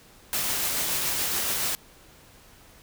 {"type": "noise with tremolo", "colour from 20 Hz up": "white", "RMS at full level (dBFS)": -26, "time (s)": [0.33, 1.75], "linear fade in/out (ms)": 0, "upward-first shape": "triangle", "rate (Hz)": 7, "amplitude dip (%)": 25, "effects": ["pink hiss -53 dBFS RMS until 2.82 s"]}